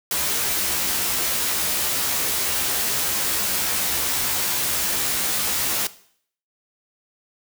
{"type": "noise with comb filter", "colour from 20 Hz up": "white", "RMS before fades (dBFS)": -23, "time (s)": [0.11, 5.87], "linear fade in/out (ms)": 2, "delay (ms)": 15, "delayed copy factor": 0.75, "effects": ["noise-tail reverb RT60 0.6 s tail -17 dB re dry"]}